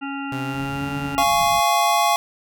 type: harmonic tone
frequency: 277.2 Hz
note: C#4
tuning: in tune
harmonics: 1 / 3 / 5 / 7 / 9 / 10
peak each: -28 / -33 / -33 / -44 / -46 / -36 dBFS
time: 0.01-1.24 s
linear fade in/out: 20 ms
type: tone with pitch glide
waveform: sawtooth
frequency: 130.9 to 143.57 Hz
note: C3 to D3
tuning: +1 to -39 cents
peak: -24 dBFS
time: 0.32-1.15 s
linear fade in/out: 0 ms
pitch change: +160 cents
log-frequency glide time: 0.43-0.9 s
type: low-pass noise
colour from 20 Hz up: white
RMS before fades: -38 dBFS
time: 0.53-1.61 s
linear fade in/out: 20 ms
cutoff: 200 Hz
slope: 24 dB/octave
type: chord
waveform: square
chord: Db major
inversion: first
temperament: just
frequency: 693 / 831.5 / 1108.7 Hz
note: F5 / Ab5 / Db6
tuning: -14 / +2 / 0 cents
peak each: -21 dBFS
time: 1.18-2.16 s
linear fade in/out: 0 ms
effects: none